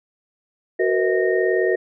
sine tone cluster, 371.8 / 462.4 / 501 / 639 / 1850 Hz, F#4 / A#4 / B4 / D#5 / A#6, +8 / -14 / +25 / +46 / -14 cents, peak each -19 / -22 / -27 / -25 / -26 dBFS, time 0.79-1.76 s, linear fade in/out 10 ms, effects none

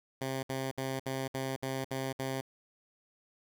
10% pulse tone bursts, 133 Hz, C3, 29 cents sharp, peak -25 dBFS, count 8, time 0.21-2.411 s, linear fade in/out 5 ms, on 220 ms, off 63 ms, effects none

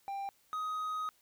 triangle tone pair in turn, 791 / 1255.6 Hz, G5 / D#6, +15 / +15 cents, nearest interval minor sixth, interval 800 cents, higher second, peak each -34 / -32 dBFS, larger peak second, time 0.08-0.29 / 0.53-1.09 s, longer second, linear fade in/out 0 ms, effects white hiss -69 dBFS RMS until 1.21 s

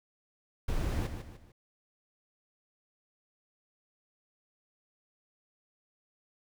brown noise with echo, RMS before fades -31 dBFS, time 0.68-1.07 s, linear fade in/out 5 ms, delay 150 ms, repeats 3, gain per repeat -8 dB, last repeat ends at 1.52 s, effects none

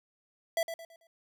square tone with echo, 663 Hz, E5, 10 cents sharp, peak -27 dBFS, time 0.57-0.63 s, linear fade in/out 2 ms, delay 110 ms, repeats 4, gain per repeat -9 dB, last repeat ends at 1.07 s, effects none

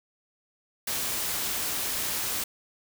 white noise, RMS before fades -30 dBFS, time 0.87-2.44 s, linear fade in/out 5 ms, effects none

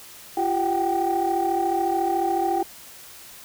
sine tone cluster, 342.6 / 387 / 751 / 785 Hz, F4 / G4 / F#5 / G5, -33 / -22 / +26 / +2 cents, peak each -24 / -29 / -28 / -22 dBFS, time 0.37-2.63 s, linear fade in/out 5 ms, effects tanh soft clip ceiling -14 dBFS + white hiss -44 dBFS RMS until 3.44 s

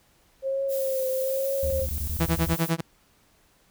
sine tone with vibrato, 534 Hz, C5, 35 cents sharp, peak -24 dBFS, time 0.42-1.87 s, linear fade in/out 50 ms, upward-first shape triangle, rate 1.1 Hz, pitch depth 44 cents each way
violet noise, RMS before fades -35 dBFS, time 0.68-2.73 s, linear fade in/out 50 ms
triangle tone bursts, 74.8 Hz, D2, 32 cents sharp, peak -25 dBFS, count 10, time 1.63-2.539 s, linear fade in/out 0 ms, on 72 ms, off 21 ms
sawtooth tone with tremolo, 164.81 Hz, E3, in tune, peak -16 dBFS, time 2.2-2.81 s, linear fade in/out 5 ms, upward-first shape sine, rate 10 Hz, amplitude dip 100%
effects pink hiss -62 dBFS RMS until 3.7 s

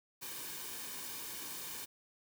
white noise with comb filter, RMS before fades -44 dBFS, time 0.21-1.86 s, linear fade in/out 20 ms, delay 1.5 ms, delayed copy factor -0.55, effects none

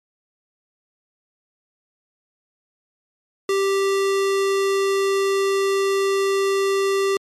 square tone, 392 Hz, G4, in tune, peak -18 dBFS, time 3.49-7.17 s, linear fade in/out 2 ms, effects low-pass 10000 Hz 12 dB/octave + MP3 64 kbps

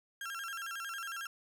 35% pulse tone with vibrato, 1480 Hz, F#6, in tune, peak -37 dBFS, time 0.21-1.27 s, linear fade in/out 2 ms, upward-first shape square, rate 11 Hz, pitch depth 150 cents each way, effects none

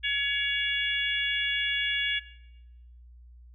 harmonic tone, 563 Hz, C#5, 27 cents sharp, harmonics 3 / 4 / 5 / 6, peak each -31 / -31 / -31 / -31 dBFS, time 0.03-2.2 s, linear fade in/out 20 ms, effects noise-tail reverb RT60 0.9 s tail -18 dB re dry + added 60 Hz sine -48 dBFS peak until 3.54 s

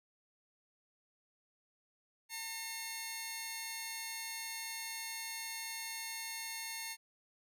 10% pulse tone pair together, 906 / 2155 Hz, A#5 / C#7, -50 / -49 cents, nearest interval octave + minor third, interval 1501 cents, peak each -37 / -33 dBFS, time 2.29-6.97 s, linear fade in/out 50 ms, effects none

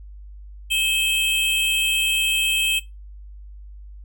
square tone pair together, 2593 / 3157 Hz, E7 / G7, -29 / +12 cents, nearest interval minor third, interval 341 cents, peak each -22 / -21 dBFS, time 0.7-2.8 s, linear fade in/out 20 ms, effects noise-tail reverb RT60 0.2 s tail -17 dB re dry + added 50 Hz sine -37 dBFS peak until 4.04 s

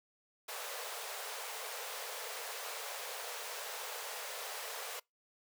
pink high-pass noise, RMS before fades -43 dBFS, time 0.48-5 s, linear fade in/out 10 ms, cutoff 430 Hz, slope 96 dB/octave, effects noise-tail reverb RT60 0.2 s tail -26 dB re dry

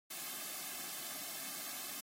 white noise with comb filter, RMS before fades -44 dBFS, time 0.1-2.01 s, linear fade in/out 10 ms, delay 2.1 ms, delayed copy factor -0.65, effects high-pass 200 Hz 12 dB/octave + AAC 48 kbps

